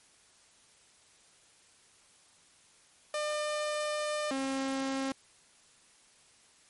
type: tone pair in turn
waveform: sawtooth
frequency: 601 / 268.8 Hz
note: D5 / C4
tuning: +40 / +47 cents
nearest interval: octave + major second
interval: 1393 cents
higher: first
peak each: -27 dBFS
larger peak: neither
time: 3.14-4.31 / 4.31-5.12 s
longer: first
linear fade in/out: 2 ms
effects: white hiss -62 dBFS RMS until 6.69 s + MP3 48 kbps